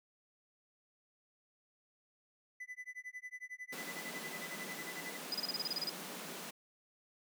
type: tone with tremolo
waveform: triangle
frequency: 2000 Hz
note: B6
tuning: 21 cents sharp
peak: -40 dBFS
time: 2.6-5.17 s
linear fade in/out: 5 ms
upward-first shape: sine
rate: 11 Hz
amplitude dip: 100%
type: high-pass noise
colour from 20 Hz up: pink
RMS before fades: -46 dBFS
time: 3.72-6.51 s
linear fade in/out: 10 ms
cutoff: 160 Hz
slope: 96 dB/octave
type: tone bursts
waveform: triangle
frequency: 4959 Hz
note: D#8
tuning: 7 cents flat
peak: -33 dBFS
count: 11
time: 5.32-5.895 s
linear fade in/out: 2 ms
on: 25 ms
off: 30 ms
effects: none